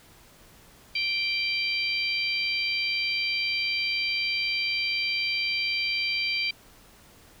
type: harmonic tone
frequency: 784 Hz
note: G5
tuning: in tune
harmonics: 3 / 4 / 5 / 6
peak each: -27 / -33 / -39 / -30 dBFS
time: 0.95-6.51 s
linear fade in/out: 5 ms
effects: pink hiss -54 dBFS RMS until 7.4 s